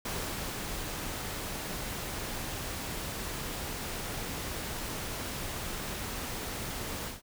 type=noise with ADSR envelope; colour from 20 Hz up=pink; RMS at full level=-35 dBFS; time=0.05-7.22 s; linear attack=5 ms; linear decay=500 ms; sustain=-2 dB; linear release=160 ms; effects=none